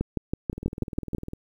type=two click trains; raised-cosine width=3 ms; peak=-21 / -12 dBFS; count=17 / 8; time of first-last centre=0.53-1.334 / 0.01-1.148 s; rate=19.9 / 6.15 Hz; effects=9-bit